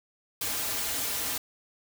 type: noise with comb filter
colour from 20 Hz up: white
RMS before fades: -31 dBFS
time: 0.41-1.38 s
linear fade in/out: 5 ms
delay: 5.4 ms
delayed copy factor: -0.95
effects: none